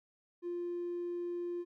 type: tone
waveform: triangle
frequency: 349.2 Hz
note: F4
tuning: in tune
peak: -32 dBFS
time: 0.42-1.65 s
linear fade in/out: 50 ms
effects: tanh soft clip ceiling -32 dBFS